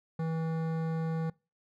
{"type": "tone with hard clipping", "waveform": "sine", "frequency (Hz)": 162.1, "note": "E3", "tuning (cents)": -29, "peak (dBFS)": -32, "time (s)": [0.19, 1.3], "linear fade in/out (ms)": 5, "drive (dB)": 15, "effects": ["noise-tail reverb RT60 0.3 s tail -24 dB re dry"]}